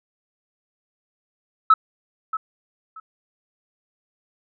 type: tone with echo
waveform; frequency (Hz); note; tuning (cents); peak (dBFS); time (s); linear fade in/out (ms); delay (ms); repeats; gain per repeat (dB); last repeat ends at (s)
sine; 1300; E6; -24; -8; 1.7-1.74; 5; 630; 2; -14; 3
effects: tanh soft clip ceiling -5 dBFS